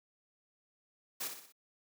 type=noise with echo; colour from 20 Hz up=white; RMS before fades=-38 dBFS; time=1.2-1.28 s; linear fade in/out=10 ms; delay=61 ms; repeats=4; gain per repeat=-6 dB; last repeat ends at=1.524 s; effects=high-pass 200 Hz 12 dB/octave